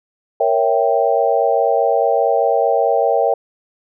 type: chord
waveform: sine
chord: A# diminished seventh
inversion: none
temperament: equal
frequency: 466.2 / 554.4 / 659.3 / 784 Hz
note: A#4 / C#5 / E5 / G5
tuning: 0 / 0 / 0 / 0 cents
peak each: -18 dBFS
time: 0.4-3.34 s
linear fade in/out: 5 ms
effects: none